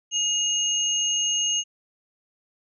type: tone pair together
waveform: sine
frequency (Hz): 2865 / 6432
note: F7 / G8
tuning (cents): +44 / +44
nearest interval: octave + major second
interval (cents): 1400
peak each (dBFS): -24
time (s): 0.11-1.64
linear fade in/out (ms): 50
effects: none